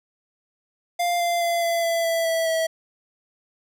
square tone with pitch steps, 698.5 / 691.3 / 684.1 / 677 / 670 / 663.1 / 656.3 / 649.5 Hz, F5 / F5 / F5 / E5 / E5 / E5 / E5 / E5, 0 / -18 / -36 / +46 / +28 / +10 / -8 / -26 cents, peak -21 dBFS, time 0.99-2.67 s, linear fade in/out 10 ms, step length 210 ms, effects none

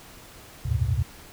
sine tone cluster, 69 / 85.8 / 97 / 115.1 / 126.5 Hz, C#2 / F2 / G2 / A#2 / B2, -7 / -30 / -18 / -22 / +42 cents, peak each -28 dBFS, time 0.65-1.03 s, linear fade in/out 10 ms, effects pink hiss -47 dBFS RMS until 1.32 s

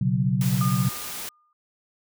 sine chord, B suspended second, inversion none, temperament equal, 123.47 / 138.59 / 185 Hz, B2 / C#3 / F#3, 0 / 0 / 0 cents, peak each -24 dBFS, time 0.01-0.89 s, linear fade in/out 5 ms
white noise, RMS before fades -34 dBFS, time 0.41-1.29 s, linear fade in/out 2 ms
sine tone with exponential decay, 1215 Hz, D#6, 42 cents flat, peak -26 dBFS, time 0.61-1.53 s, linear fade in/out 2 ms, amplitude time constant 200 ms
effects none

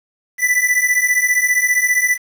square beating tone pair, 1975.5 / 1990.5 Hz, B6 / B6, 0 / +13 cents, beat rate 15 Hz, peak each -18 / -16 dBFS, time 0.38-2.18 s, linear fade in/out 50 ms, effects 7-bit

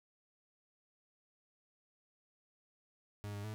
40% pulse tone with pitch steps, 103.1 / 101.8 / 107.6 Hz, G#2 / G#2 / A2, -12 / -34 / -38 cents, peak -40 dBFS, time 3.24-3.54 s, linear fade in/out 0 ms, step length 100 ms, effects none

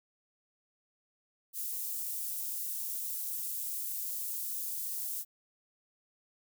white high-pass noise, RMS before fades -37 dBFS, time 1.53-5.25 s, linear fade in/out 50 ms, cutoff 10000 Hz, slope 12 dB/octave, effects none

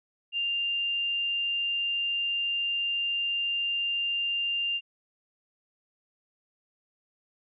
sine tone, 2794 Hz, F7, in tune, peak -26 dBFS, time 0.32-4.81 s, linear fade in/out 50 ms, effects none

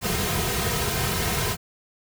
pink noise with comb filter, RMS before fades -25 dBFS, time 0.01-1.57 s, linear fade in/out 50 ms, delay 3.5 ms, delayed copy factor -0.85, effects none

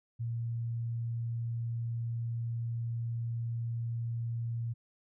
sine tone, 116.54 Hz, A#2, in tune, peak -32 dBFS, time 0.19-4.74 s, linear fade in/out 20 ms, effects none

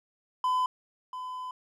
triangle tone pair in turn, 1011 / 1011 Hz, B5 / B5, +40 / +40 cents, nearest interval unison, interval 0 cents, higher neither, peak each -22 / -33 dBFS, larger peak first, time 0.44-0.66 / 1.13-1.51 s, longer second, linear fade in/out 2 ms, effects none

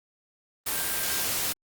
sine tone in noise, 1584 Hz, G6, 18 cents sharp, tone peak -39 dBFS, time 0.72-1.24 s, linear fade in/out 10 ms, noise white, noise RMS -28 dBFS, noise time 0.66-1.53 s, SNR -14 dB, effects Opus 32 kbps

